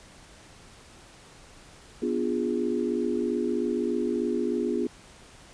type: chord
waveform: sine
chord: B diminished seventh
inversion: none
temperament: equal with one note detuned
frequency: 246.9 / 293.7 / 349.2 / 412.4 Hz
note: B3 / D4 / F4 / Ab4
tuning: 0 / 0 / 0 / -12 cents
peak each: -29 / -33 / -29 / -30 dBFS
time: 2.02-4.87 s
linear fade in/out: 5 ms
effects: pink hiss -51 dBFS RMS until 5.53 s + resampled to 22050 Hz